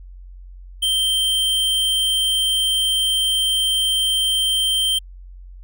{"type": "tone", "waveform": "square", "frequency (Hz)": 3136, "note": "G7", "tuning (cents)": 0, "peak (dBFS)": -17, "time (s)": [0.82, 4.99], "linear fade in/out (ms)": 10, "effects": ["added 45 Hz sine -36 dBFS peak until 5.63 s"]}